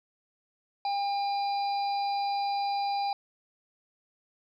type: harmonic tone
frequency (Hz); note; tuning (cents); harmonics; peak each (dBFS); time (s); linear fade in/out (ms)
803; G5; +41; 1 / 3 / 5 / 6; -27 / -44 / -43 / -41; 0.85-3.13; 2
effects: 11-bit